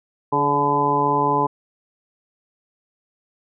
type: harmonic tone with a mistuned harmonic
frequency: 144.1 Hz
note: D3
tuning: 33 cents flat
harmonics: 1 / 2 / 3 / 4 / 5 / 6 / 7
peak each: -28 / -26 / -24 / -30 / -32 / -21 / -20 dBFS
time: 0.32-1.47 s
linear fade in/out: 10 ms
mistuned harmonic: 3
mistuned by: -22 cents
effects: none